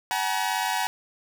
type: tone cluster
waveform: sawtooth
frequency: 756 / 854 / 952 Hz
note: F#5 / G#5 / A#5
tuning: +37 / +48 / +36 cents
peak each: -25 dBFS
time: 0.11-0.87 s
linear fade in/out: 0 ms
effects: none